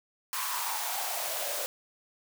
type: noise with high-pass filter sweep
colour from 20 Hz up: white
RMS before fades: -33 dBFS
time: 0.33-1.66 s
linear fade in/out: 0 ms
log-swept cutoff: 1100 to 540 Hz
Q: 5.3
effects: none